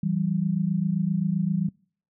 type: tone pair together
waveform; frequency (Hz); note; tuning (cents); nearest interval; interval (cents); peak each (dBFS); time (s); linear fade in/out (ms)
sine; 164.81 / 192.46; E3 / G3; 0 / -32; minor third; 268; -25; 0.03-1.69; 5
effects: noise-tail reverb RT60 0.5 s tail -25 dB re dry